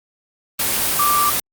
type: tone in noise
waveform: sine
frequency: 1174.7 Hz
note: D6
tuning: in tune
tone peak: -15 dBFS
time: 0.99-1.3 s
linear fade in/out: 5 ms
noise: white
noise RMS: -19 dBFS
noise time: 0.59-1.4 s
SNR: +1 dB
effects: Opus 24 kbps